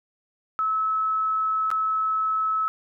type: tone with dropouts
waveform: sine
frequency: 1297 Hz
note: E6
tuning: 28 cents flat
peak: -21 dBFS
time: 0.59-2.68 s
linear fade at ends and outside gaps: 0 ms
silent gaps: 1.704-1.714 s
effects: none